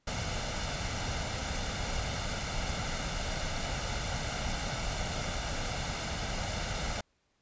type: noise with comb filter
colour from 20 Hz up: pink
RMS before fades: -34 dBFS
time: 0.07-7.01 s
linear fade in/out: 5 ms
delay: 1.4 ms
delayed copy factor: +0.55
effects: pink hiss -74 dBFS RMS until 7.41 s + resampled to 16000 Hz